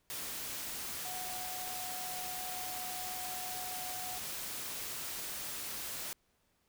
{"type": "tone in noise", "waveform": "sine", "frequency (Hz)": 735, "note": "F#5", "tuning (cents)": -12, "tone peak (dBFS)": -44, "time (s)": [1.05, 4.18], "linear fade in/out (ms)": 0, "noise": "white", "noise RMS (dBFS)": -41, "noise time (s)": [0.1, 6.13], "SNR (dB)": -6, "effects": ["pink hiss -75 dBFS RMS until 6.68 s"]}